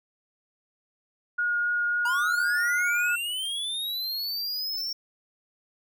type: tone with vibrato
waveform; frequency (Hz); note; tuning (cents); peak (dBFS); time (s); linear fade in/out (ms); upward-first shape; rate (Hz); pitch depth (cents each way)
sine; 1435; F6; +47; -23; 1.38-3.16; 10; triangle; 3.7; 10
type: linear sweep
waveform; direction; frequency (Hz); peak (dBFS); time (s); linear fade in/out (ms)
square; up; 932.3 to 5510; -29; 2.05-4.93; 5
effects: none